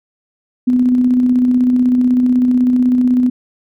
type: tone with tremolo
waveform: sine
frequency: 249.9 Hz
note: B3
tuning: 21 cents sharp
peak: -8 dBFS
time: 0.67-3.3 s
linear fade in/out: 10 ms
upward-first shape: square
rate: 16 Hz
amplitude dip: 25%
effects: none